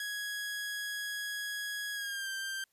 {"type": "tone with pitch glide", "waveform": "sawtooth", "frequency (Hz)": [1665, 1574.3], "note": ["G#6", "G6"], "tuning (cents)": [4, 7], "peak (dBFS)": -32, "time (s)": [0, 2.64], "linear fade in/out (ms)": 2, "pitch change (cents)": -97, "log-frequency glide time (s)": [1.93, 2.29], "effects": ["white hiss -75 dBFS RMS until 2.72 s", "resampled to 32000 Hz"]}